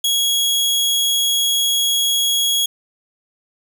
sawtooth tone, 3322 Hz, G#7, in tune, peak -12 dBFS, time 0.04-2.66 s, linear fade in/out 5 ms, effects 9-bit

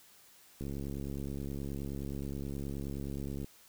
click train, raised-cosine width 3 ms, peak -27 dBFS, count 198, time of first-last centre 0.61-3.445 s, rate 69.5 Hz, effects white hiss -60 dBFS RMS until 3.68 s

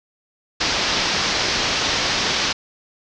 white low-pass noise, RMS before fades -21 dBFS, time 0.6-2.53 s, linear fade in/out 10 ms, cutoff 5800 Hz, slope 48 dB/octave, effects none

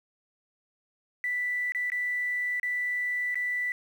triangle tone with dropouts, 1975.5 Hz, B6, in tune, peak -23 dBFS, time 1.24-3.72 s, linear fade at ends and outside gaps 1 ms, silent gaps 1.721-1.748 / 1.901-1.919 / 2.598-2.631 / 3.345-3.355 s, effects tanh soft clip ceiling -25 dBFS + 9-bit

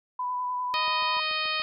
sine tone with vibrato, 995 Hz, B5, 13 cents sharp, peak -27 dBFS, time 0.19-1.2 s, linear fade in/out 5 ms, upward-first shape square, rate 10 Hz, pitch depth 12 cents each way
harmonic tone, 622.3 Hz, D#5, in tune, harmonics 1 / 2 / 3 / 4 / 5 / 6 / 7 / 8, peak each -40 / -32 / -36 / -31 / -34 / -36 / -34 / -41 dBFS, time 0.74-1.62 s, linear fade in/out 0 ms
click train, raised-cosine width 1 ms, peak -33 dBFS, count 6, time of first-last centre 0.88-1.6 s, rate 6.94 Hz
effects none

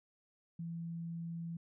sine tone, 167.5 Hz, E3, 28 cents sharp, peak -39 dBFS, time 0.59-1.57 s, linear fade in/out 5 ms, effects none

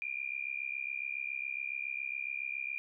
sine tone with amplitude modulation, 2407 Hz, D7, 42 cents sharp, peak -31 dBFS, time 0.02-2.78 s, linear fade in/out 0 ms, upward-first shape sine, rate 67.2 Hz, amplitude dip 95%, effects none

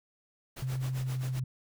pink noise with tremolo, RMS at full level -43 dBFS, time 0.56-1.4 s, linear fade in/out 10 ms, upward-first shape sine, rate 7.6 Hz, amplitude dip 85%
sine tone with pitch glide, 130 to 129.03 Hz, C3 to C3, -11 to -24 cents, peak -30 dBFS, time 0.62-1.44 s, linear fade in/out 5 ms, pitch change -13 cents, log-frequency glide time 0.93-1.12 s
clicks, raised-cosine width 1 ms, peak -32 dBFS, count 2, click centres 0.755 / 0.844 s
effects none

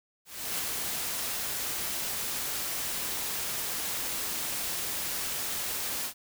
white noise with ADSR envelope, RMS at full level -31 dBFS, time 0.25-6.14 s, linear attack 340 ms, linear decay 5 ms, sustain -2 dB, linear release 88 ms, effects none

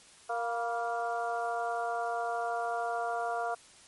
harmonic tone with a mistuned harmonic, 233.3 Hz, A#3, 2 cents sharp, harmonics 2 / 3 / 4 / 5 / 6, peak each -38 / -32 / -41 / -40 / -39 dBFS, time 0.29-3.55 s, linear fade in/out 10 ms, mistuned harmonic 4, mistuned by +56 cents, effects white hiss -56 dBFS RMS until 3.87 s + MP3 48 kbps

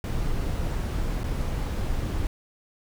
brown noise with dropouts, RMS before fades -27 dBFS, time 0.04-2.27 s, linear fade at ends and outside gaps 1 ms, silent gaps 1.234-1.241 s, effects none

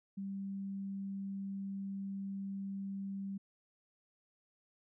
sine tone, 196 Hz, G3, in tune, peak -38 dBFS, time 0.17-3.38 s, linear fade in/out 10 ms, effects none

